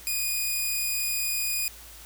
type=tone; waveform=5% pulse; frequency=2467 Hz; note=D#7; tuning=15 cents flat; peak=-16 dBFS; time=0.07-1.68 s; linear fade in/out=0 ms; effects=added 56 Hz sine -50 dBFS peak until 2.05 s + white hiss -47 dBFS RMS until 2.05 s